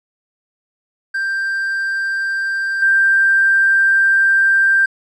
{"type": "tone with level steps", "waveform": "triangle", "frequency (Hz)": 1578, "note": "G6", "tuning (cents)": 11, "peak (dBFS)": [-15, -6], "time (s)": [1.14, 4.86], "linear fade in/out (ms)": 10, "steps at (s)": 2.82, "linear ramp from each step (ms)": 5, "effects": ["tanh soft clip ceiling -8 dBFS", "resampled to 24000 Hz"]}